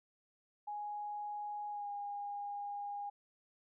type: tone with pitch glide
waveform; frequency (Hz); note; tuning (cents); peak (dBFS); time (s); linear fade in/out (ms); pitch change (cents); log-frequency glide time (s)
sine; 830.6 to 814.4; G#5 to G#5; 0 to -34; -39; 0.67-3.1; 10; -34; 1.7-1.89
effects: none